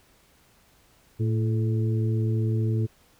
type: harmonic tone with a mistuned harmonic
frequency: 111.9 Hz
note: A2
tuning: 30 cents sharp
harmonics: 1 / 2 / 3 / 4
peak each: -22 / -33 / -33 / -36 dBFS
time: 1.19-2.87 s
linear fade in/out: 20 ms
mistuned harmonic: 4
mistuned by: -62 cents
effects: pink hiss -60 dBFS RMS until 3.19 s